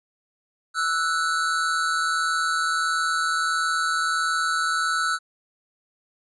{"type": "tone pair together", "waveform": "square", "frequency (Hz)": [1318.5, 1480], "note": ["E6", "F#6"], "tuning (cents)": [0, 0], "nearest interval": "major second", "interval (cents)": 200, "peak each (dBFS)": -25, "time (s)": [0.74, 5.19], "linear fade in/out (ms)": 50, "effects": ["resampled to 24000 Hz"]}